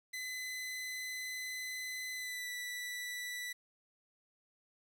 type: tone with pitch glide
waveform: sawtooth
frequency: 2019 to 1969.5 Hz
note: B6 to B6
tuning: +38 to -5 cents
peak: -36 dBFS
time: 0.13-3.53 s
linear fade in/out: 10 ms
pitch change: -43 cents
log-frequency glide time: 2.14-2.5 s
effects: 11-bit